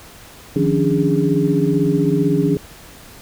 sine tone cluster, 152.3 / 174.6 / 276.7 / 292.5 / 410.1 Hz, D#3 / F3 / C#4 / D4 / G#4, -37 / 0 / -3 / -7 / -22 cents, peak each -20 dBFS, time 0.56-2.57 s, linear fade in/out 2 ms, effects pink hiss -41 dBFS RMS until 3.21 s

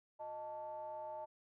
triangle ring-modulated tone, 130.81 Hz, C3, in tune, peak -38 dBFS, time 0.19-1.26 s, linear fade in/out 20 ms, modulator 751 Hz, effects none

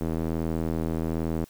square tone with band-pass filter, 40.58 Hz, E1, 26 cents flat, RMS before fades -28 dBFS, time 0.01-1.45 s, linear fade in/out 0 ms, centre 300 Hz, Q 0.94, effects white hiss -57 dBFS RMS until 1.49 s

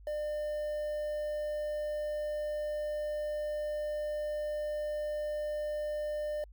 triangle tone with quantisation, 600 Hz, D5, 37 cents sharp, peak -30 dBFS, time 0.07-6.44 s, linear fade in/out 2 ms, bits 9, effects added 50 Hz sine -50 dBFS peak until 6.52 s + MP3 96 kbps

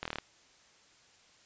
slowing click train, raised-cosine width 0.3 ms, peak -19 dBFS, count 7, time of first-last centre 0.03-0.185 s, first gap 24 ms, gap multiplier 1.03, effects white hiss -62 dBFS RMS until 1.45 s + resampled to 16000 Hz

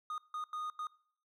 triangle tone bursts at uneven times, 1234 Hz, D#6, 15 cents flat, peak -35 dBFS, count 4, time 0.1-0.18 / 0.34-0.44 / 0.53-0.7 / 0.79-0.87 s, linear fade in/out 2 ms, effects noise-tail reverb RT60 0.6 s tail -22 dB re dry

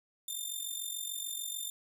10% pulse tone with amplitude modulation, 3591 Hz, A7, 35 cents sharp, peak -26 dBFS, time 0.28-1.7 s, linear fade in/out 5 ms, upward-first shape sine, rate 46.8 Hz, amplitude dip 65%, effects none

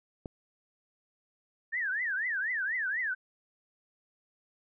click, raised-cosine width 2 ms, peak -25 dBFS, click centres 0.258 s
sine tone with vibrato, 1739 Hz, A6, 21 cents flat, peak -29 dBFS, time 1.72-3.15 s, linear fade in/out 20 ms, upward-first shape triangle, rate 4.1 Hz, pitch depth 300 cents each way
effects none

